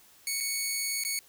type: tone with dropouts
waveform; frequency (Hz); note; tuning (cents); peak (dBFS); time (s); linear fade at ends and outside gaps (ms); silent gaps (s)
10% pulse; 2221; C#7; +3; -20; 0.27-1.19; 1; 0.403-0.407 / 1.037-1.049
effects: white hiss -58 dBFS RMS until 1.28 s